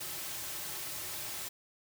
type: noise with comb filter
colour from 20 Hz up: white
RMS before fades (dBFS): -40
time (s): 0-1.49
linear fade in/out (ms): 10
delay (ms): 4.2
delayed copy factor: -0.6
effects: none